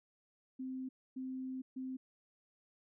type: tone bursts at uneven times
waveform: sine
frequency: 260 Hz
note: C4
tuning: 11 cents flat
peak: -39 dBFS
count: 3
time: 0.59-0.89 / 1.16-1.62 / 1.76-1.97 s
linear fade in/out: 10 ms
effects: none